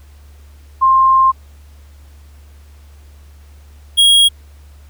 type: tone pair in turn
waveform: sine / square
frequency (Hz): 1057 / 3287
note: C6 / G#7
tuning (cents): +17 / -19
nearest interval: octave + minor sixth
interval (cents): 1964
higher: second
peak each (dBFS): -7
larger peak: neither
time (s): 0.81-1.32 / 3.97-4.29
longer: first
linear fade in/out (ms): 20
effects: added 72 Hz sine -38 dBFS peak until 4.89 s + pink hiss -52 dBFS RMS until 4.89 s